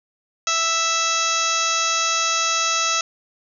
harmonic tone with a mistuned harmonic, 659.3 Hz, E5, in tune, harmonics 1 / 2 / 3 / 4 / 5 / 6 / 7 / 8 / 9 / 10, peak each -33 / -23 / -32 / -26 / -30 / -28 / -34 / -28 / -27 / -26 dBFS, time 0.47-3.01 s, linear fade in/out 2 ms, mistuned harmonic 6, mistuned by -15 cents, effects none

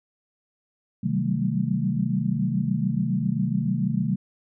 sine tone cluster, 130.5 / 156.6 / 187.5 / 194.6 / 222.4 Hz, C3 / D#3 / F#3 / G3 / A3, -4 / +11 / +23 / -12 / +19 cents, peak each -28 dBFS, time 1.03-4.16 s, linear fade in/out 10 ms, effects none

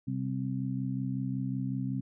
harmonic tone, 65.41 Hz, C2, in tune, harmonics 2 / 3 / 4, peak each -33 / -36 / -35 dBFS, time 0.07-2.01 s, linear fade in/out 10 ms, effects none

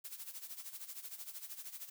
blue noise with tremolo, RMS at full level -45 dBFS, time 0.04-1.9 s, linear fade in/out 10 ms, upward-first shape sine, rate 13 Hz, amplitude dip 75%, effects none

